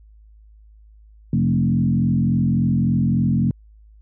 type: tone with frequency modulation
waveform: sine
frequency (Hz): 180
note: F#3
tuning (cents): -47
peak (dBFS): -15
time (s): 1.33-3.51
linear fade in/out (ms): 2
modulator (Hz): 43.5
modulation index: 1.6
effects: added 53 Hz sine -45 dBFS peak until 4.01 s